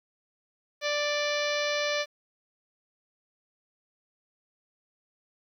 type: harmonic tone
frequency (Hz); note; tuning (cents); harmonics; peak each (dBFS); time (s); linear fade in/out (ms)
588; D5; +2; 1 / 2 / 3 / 4 / 5 / 6 / 7 / 8 / 9 / 10; -29 / -37 / -34 / -34 / -39 / -38 / -38 / -42 / -42 / -42; 0.81-2.06; 50
effects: 10-bit